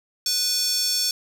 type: tone with high-pass filter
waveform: square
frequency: 493.9 Hz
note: B4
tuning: in tune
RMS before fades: -23 dBFS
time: 0.26-1.11 s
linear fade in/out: 2 ms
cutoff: 5100 Hz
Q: 4.1
effects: none